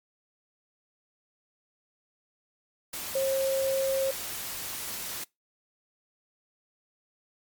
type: tone in noise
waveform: sine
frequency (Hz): 537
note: C5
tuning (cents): +45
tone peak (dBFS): -24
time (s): 3.15-4.11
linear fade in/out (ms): 5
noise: white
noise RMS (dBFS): -36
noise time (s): 2.93-5.24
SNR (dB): +9
effects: noise-tail reverb RT60 0.2 s tail -24 dB re dry + MP3 96 kbps